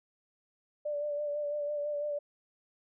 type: tone with vibrato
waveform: sine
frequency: 587.3 Hz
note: D5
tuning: in tune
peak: -31 dBFS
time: 0.85-2.19 s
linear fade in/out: 10 ms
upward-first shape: sine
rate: 6 Hz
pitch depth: 28 cents each way
effects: none